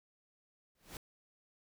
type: noise with exponential growth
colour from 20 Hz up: pink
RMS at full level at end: -42 dBFS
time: 0.75-0.97 s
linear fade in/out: 2 ms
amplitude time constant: 46 ms
effects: none